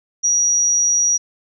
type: tone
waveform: sine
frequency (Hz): 5770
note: F#8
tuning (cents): -44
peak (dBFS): -13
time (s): 0.23-1.18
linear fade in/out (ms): 20
effects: none